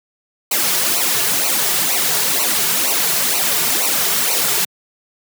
white noise with flanger, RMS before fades -17 dBFS, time 0.51-4.65 s, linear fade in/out 5 ms, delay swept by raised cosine 0.58 to 3.88 ms, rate 2.1 Hz, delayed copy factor -0.85, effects high-pass 150 Hz 12 dB/octave

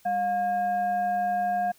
sine tone with frequency modulation, 713 Hz, F5, 36 cents sharp, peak -23 dBFS, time 0.05-1.72 s, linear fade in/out 10 ms, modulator 912 Hz, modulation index 0.39, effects white hiss -59 dBFS RMS until 1.78 s

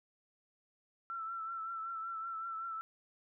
sine tone with vibrato, 1338 Hz, E6, 25 cents sharp, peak -38 dBFS, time 1.1-2.81 s, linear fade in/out 0 ms, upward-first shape triangle, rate 5.3 Hz, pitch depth 46 cents each way, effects none

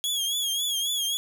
sawtooth tone with vibrato, 3314 Hz, G#7, 4 cents flat, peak -22 dBFS, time 0.04-1.17 s, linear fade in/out 0 ms, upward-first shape triangle, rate 3.7 Hz, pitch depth 89 cents each way, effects none

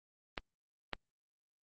clicks, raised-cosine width 0.3 ms, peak -19 dBFS, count 2, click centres 0.378 / 0.933 s, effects Opus 32 kbps

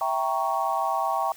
sine chord, E diminished seventh, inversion none, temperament equal, 659.3 / 784 / 932.3 / 1108.7 Hz, E5 / G5 / Bb5 / Db6, 0 / 0 / 0 / 0 cents, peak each -30 / -27 / -29 / -28 dBFS, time 0.01-1.32 s, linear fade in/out 2 ms, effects white hiss -48 dBFS RMS until 1.36 s

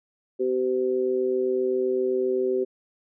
harmonic tone, 127.7 Hz, C3, 42 cents flat, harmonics 2 / 3 / 4, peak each -33 / -22 / -30 dBFS, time 0.39-2.65 s, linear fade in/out 20 ms, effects none

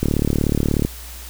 click train, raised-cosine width 3 ms, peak -5 dBFS, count 31, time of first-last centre 0.03-0.85 s, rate 36.6 Hz, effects added 60 Hz sine -35 dBFS peak until 1.29 s + white hiss -38 dBFS RMS until 1.29 s

